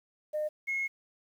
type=tone pair in turn; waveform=sine; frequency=608 / 2167 Hz; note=D#5 / C#7; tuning=-40 / -40 cents; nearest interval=octave + minor seventh; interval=2200 cents; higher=second; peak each=-28 dBFS; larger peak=neither; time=0.33-0.49 / 0.67-0.88 s; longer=second; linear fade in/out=20 ms; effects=tanh soft clip ceiling -25 dBFS + 10-bit